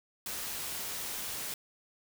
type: noise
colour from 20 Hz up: white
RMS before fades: -38 dBFS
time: 0.26-1.54 s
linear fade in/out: 2 ms
effects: none